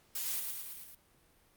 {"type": "noise with echo", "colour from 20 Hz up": "blue", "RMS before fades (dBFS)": -37, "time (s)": [0.15, 0.4], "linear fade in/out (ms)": 5, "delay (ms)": 110, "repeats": 5, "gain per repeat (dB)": -3, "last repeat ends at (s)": 0.95, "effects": ["pink hiss -67 dBFS RMS until 1.56 s", "Opus 48 kbps"]}